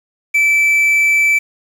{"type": "tone with quantisation", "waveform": "triangle", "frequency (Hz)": 2319, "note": "D7", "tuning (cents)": -22, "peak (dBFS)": -8, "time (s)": [0.34, 1.39], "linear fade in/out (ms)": 10, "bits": 6, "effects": []}